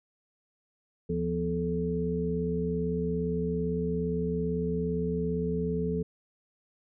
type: tone cluster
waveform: sine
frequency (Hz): 74.5 / 170.8 / 248.4 / 433.8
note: D2 / F3 / B3 / A4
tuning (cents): +25 / -38 / +10 / -25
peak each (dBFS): -37 / -30 / -36 / -31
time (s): 1.09-6.03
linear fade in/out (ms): 10
effects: none